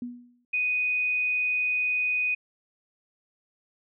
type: tone with exponential decay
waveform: sine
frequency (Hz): 243.4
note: B3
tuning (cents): -25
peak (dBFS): -29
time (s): 0.02-0.45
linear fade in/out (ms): 2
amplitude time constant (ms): 93
type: tone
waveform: sine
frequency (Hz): 2489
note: D#7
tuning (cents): 0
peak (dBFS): -23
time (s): 0.53-2.35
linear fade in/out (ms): 10
effects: none